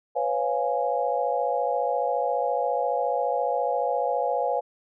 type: chord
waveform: sine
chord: C# dominant seventh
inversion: third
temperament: equal with one note detuned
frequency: 499.9 / 554.4 / 698.5 / 830.6 Hz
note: B4 / C#5 / E#5 / G#5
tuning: +21 / 0 / 0 / 0 cents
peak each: -28 dBFS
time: 0.15-4.61 s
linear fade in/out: 20 ms
effects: none